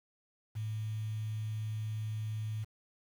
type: tone with quantisation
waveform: sine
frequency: 108.5 Hz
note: A2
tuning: 24 cents flat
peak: -34 dBFS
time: 0.55-2.65 s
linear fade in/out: 20 ms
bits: 9
effects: none